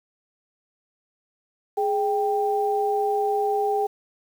sine tone pair together, 417.4 / 788 Hz, G#4 / G5, +9 / +9 cents, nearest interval major seventh, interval 1100 cents, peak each -23 dBFS, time 1.77-3.87 s, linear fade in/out 10 ms, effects 8-bit

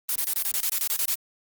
blue noise bursts, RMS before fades -25 dBFS, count 12, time 0.09-1.144 s, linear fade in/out 0 ms, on 64 ms, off 26 ms, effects Opus 24 kbps

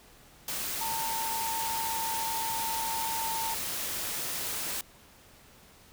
sine tone in noise, 900 Hz, A5, 39 cents sharp, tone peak -32 dBFS, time 0.81-3.54 s, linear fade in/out 2 ms, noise white, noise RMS -34 dBFS, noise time 0.48-4.81 s, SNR -1 dB, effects pink hiss -56 dBFS RMS until 5.92 s

